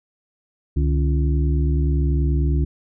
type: harmonic tone with a mistuned harmonic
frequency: 69.3 Hz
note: C#2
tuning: in tune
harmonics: 1 / 2 / 4 / 5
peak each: -17 / -23 / -29 / -31 dBFS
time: 0.76-2.65 s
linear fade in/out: 10 ms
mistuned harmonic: 2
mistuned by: +140 cents
effects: none